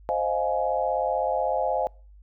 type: chord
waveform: sine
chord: F minor seventh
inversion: second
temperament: equal with one note detuned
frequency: 523.3 / 622.3 / 698.5 / 839.8 Hz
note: C5 / Eb5 / F5 / Ab5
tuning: 0 / 0 / 0 / +19 cents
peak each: -28 dBFS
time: 0.09-1.87 s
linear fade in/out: 0 ms
effects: noise-tail reverb RT60 0.4 s tail -26 dB re dry + added 50 Hz sine -47 dBFS peak until 2.22 s